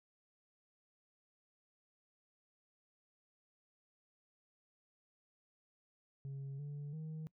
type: tone with pitch steps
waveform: sine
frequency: 137.4 / 144.9 / 157 Hz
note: C#3 / D3 / D#3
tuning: -15 / -23 / +16 cents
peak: -39 dBFS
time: 6.25-7.27 s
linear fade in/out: 0 ms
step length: 340 ms
effects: noise-tail reverb RT60 0.1 s tail -24 dB re dry + tanh soft clip ceiling -41 dBFS